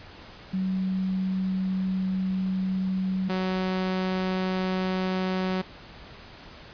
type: tone pair in turn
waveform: sine / sawtooth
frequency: 188.2 / 186.36 Hz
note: F#3 / F#3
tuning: +30 / +13 cents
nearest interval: unison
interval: 17 cents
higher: first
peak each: -24 / -21 dBFS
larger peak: second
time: 0.53-3.29 / 3.29-5.62 s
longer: first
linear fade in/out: 10 ms
effects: pink hiss -46 dBFS RMS until 6.73 s + resampled to 11025 Hz